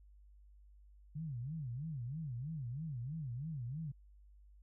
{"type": "tone with vibrato", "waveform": "sine", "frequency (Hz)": 138.59, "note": "C#3", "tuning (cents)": 0, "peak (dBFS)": -39, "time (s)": [1.15, 3.92], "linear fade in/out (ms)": 10, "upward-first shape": "sine", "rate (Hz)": 3.1, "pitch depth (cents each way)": 290, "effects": ["added 50 Hz sine -58 dBFS peak until 4.62 s"]}